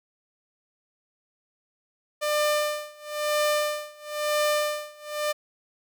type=tone with tremolo; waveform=sawtooth; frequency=598 Hz; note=D5; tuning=31 cents sharp; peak=-17 dBFS; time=2.21-5.33 s; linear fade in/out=20 ms; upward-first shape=sine; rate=1 Hz; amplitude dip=95%; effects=none